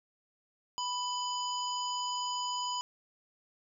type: harmonic tone with a mistuned harmonic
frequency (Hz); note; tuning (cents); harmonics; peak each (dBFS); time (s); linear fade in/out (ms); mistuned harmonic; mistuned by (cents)
987.8; B5; 0; 1 / 3 / 5 / 7; -34 / -39 / -41 / -42; 0.78-2.81; 0; 3; +32
effects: none